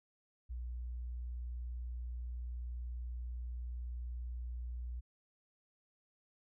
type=tone; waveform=sine; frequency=60.4 Hz; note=B1; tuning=38 cents flat; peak=-39 dBFS; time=0.49-5.01 s; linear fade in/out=20 ms; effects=none